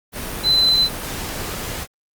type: tone in noise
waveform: sine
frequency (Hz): 4039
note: B7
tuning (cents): +38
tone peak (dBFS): -12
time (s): 0.43-0.89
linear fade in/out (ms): 50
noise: pink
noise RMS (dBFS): -28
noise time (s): 0.12-1.87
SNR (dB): +13
effects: Opus 32 kbps